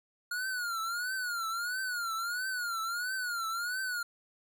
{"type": "tone with vibrato", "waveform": "square", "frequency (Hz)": 1428, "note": "F6", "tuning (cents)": 38, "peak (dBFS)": -33, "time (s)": [0.31, 4.03], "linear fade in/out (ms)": 5, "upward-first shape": "triangle", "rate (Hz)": 1.5, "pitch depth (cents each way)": 150, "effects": []}